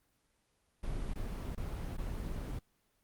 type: noise with dropouts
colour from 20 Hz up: brown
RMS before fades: -38 dBFS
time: 0.83-2.59 s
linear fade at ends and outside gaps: 5 ms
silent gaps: 1.136-1.156 / 1.551-1.575 / 1.97-1.981 s
effects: pink hiss -75 dBFS RMS until 3.03 s + Opus 24 kbps